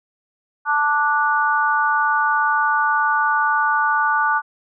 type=chord; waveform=sine; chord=D major; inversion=second; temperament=just; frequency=881 / 1174.7 / 1468.3 Hz; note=A5 / D6 / F#6; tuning=+2 / 0 / -14 cents; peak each=-20 / -20 / -19 dBFS; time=0.65-4.42 s; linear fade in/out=50 ms; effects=none

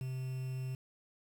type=tone with quantisation; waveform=triangle; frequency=129.6 Hz; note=C3; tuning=16 cents flat; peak=-34 dBFS; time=0.01-0.75 s; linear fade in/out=2 ms; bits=9; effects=none

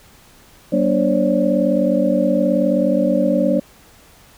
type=tone cluster; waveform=sine; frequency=189.9 / 238.3 / 293.3 / 535 / 574 Hz; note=F#3 / A#3 / D4 / C5 / D5; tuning=+45 / +38 / -2 / +38 / -40 cents; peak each=-20 dBFS; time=0.72-3.6 s; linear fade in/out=10 ms; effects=pink hiss -48 dBFS RMS until 4.37 s

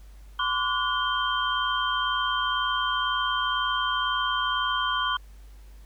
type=tone cluster; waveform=sine; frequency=1023 / 1145 / 1451 / 3146 Hz; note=C6 / D6 / F#6 / G7; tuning=-39 / -44 / -34 / +6 cents; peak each=-29 dBFS; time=0.39-5.17 s; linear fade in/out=5 ms; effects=added 50 Hz sine -44 dBFS peak until 5.85 s + pink hiss -60 dBFS RMS until 5.85 s

